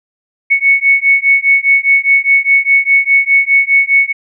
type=beating tone pair; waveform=sine; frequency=2212 / 2216.9 Hz; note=C#7 / C#7; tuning=-4 / 0 cents; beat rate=4.9 Hz; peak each=-10 dBFS; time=0.5-4.13 s; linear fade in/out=20 ms; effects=none